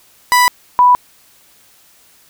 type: tone pair in turn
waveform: 30% pulse / sine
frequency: 987.8 / 987.8 Hz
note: B5 / B5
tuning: 0 / 0 cents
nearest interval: unison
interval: 0 cents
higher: neither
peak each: -5 dBFS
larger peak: neither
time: 0.32-0.48 / 0.79-0.95 s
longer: neither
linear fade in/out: 0 ms
effects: white hiss -49 dBFS RMS until 2.29 s